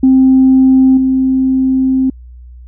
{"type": "tone with level steps", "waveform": "sine", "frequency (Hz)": 262.4, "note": "C4", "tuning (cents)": 5, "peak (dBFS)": [-3, -8], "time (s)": [0.03, 2.1], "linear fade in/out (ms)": 5, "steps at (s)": 0.97, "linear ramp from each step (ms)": 5, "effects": ["tanh soft clip ceiling 0 dBFS", "added 61 Hz sine -31 dBFS peak until 2.67 s"]}